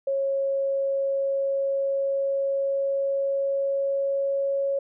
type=tone with pitch glide; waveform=sine; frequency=547 to 552.7 Hz; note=C#5 to C#5; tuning=-23 to -5 cents; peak=-22 dBFS; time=0.07-4.79 s; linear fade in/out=5 ms; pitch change=+18 cents; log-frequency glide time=0.24-4.61 s; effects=none